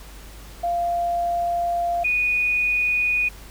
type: tone pair in turn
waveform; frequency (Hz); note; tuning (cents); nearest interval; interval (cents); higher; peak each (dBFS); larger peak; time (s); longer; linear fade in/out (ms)
sine; 693 / 2470; F5 / D#7; -14 / -13; octave + minor seventh; 2201; second; -20 / -18; second; 0.63-2.04 / 2.04-3.29; first; 10
effects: added 50 Hz sine -40 dBFS peak until 3.5 s + pink hiss -45 dBFS RMS until 3.5 s

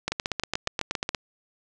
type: two click trains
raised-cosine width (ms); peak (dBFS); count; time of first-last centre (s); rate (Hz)
0.2; -9 / -9; 10 / 8; 0.08-1.148 / 0.12-1.091; 8.43 / 7.21
effects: resampled to 24000 Hz + 8-bit

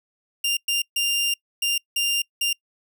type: tone bursts at uneven times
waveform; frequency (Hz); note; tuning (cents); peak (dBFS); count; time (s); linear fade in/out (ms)
sawtooth; 2794; F7; 0; -17; 6; 0.44-0.57 / 0.68-0.82 / 0.96-1.34 / 1.62-1.78 / 1.96-2.22 / 2.41-2.53; 5
effects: noise-tail reverb RT60 0.1 s tail -26 dB re dry

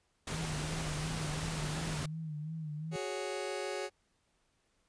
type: noise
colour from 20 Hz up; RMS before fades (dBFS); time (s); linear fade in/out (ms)
pink; -39; 0.27-2.06; 5
type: tone with vibrato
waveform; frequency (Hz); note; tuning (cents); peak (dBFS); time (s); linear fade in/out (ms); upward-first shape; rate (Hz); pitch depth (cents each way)
sine; 155.56; D#3; 0; -37; 0.32-2.96; 0; sine; 2.8; 69
type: chord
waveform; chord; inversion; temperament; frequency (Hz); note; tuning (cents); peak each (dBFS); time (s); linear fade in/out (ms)
sawtooth; F# suspended second; none; just; 370 / 416.2 / 555; F#4 / G#4 / C#5; 0 / +4 / +2; -36; 2.91-3.9; 50
effects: pink hiss -75 dBFS RMS until 4.88 s + resampled to 22050 Hz

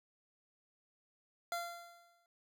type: tone with exponential decay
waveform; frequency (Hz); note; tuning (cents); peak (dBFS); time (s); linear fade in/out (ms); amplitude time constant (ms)
25% pulse; 689; F5; -24; -31; 1.52-2.26; 1; 160
effects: none

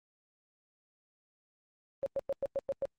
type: tone bursts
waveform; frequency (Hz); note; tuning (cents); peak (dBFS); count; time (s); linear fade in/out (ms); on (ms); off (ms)
sine; 550; C#5; -14; -29; 7; 2.03-2.854; 0; 32; 100
effects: Opus 24 kbps

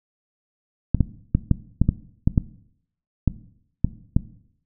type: clicks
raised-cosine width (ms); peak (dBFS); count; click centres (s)
5; -4; 11; 0.947 / 1.007 / 1.35 / 1.513 / 1.816 / 1.89 / 2.275 / 2.378 / 3.277 / 3.846 / 4.165
effects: noise-tail reverb RT60 0.7 s tail -17 dB re dry

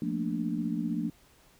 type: chord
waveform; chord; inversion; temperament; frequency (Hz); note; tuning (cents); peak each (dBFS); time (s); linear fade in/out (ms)
sine; Bb major seventh; second; equal with one note detuned; 174.61 / 220 / 235.5 / 293.7; F3 / A3 / Bb3 / D4; 0 / 0 / +18 / 0; -34; 0.02-1.1; 2
effects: pink hiss -61 dBFS RMS until 1.59 s

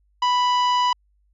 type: harmonic tone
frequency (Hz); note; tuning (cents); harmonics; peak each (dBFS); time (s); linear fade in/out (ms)
988; B5; 0; 1 / 2 / 3 / 4 / 5 / 6 / 7; -17 / -34 / -27 / -39 / -35 / -44 / -45; 0.22-0.93; 5
effects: added 50 Hz sine -60 dBFS peak until 1.33 s

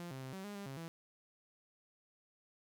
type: tone with pitch steps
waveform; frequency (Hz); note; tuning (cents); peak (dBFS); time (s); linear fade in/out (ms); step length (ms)
sawtooth; 173.4 / 132.5 / 131.1 / 191 / 204.9 / 200.1 / 135.3 / 165.4; F3 / C3 / C3 / G3 / G#3 / G3 / C#3 / E3; -12 / +22 / +4 / -45 / -23 / +36 / -42 / +6; -40; 0-0.88; 0; 110
effects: 12-bit

